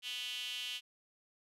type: tone with high-pass filter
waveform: sawtooth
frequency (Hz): 246.9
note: B3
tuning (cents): 0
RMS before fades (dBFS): -41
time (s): 0.02-0.81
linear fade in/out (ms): 50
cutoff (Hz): 3000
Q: 6.6
effects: resampled to 32000 Hz